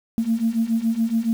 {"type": "beating tone pair", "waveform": "sine", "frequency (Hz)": [223, 230.1], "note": ["A3", "A#3"], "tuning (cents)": [23, -22], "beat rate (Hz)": 7.1, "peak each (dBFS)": [-22, -20], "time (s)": [0.18, 1.33], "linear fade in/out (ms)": 0, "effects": ["tanh soft clip ceiling -11 dBFS", "7-bit"]}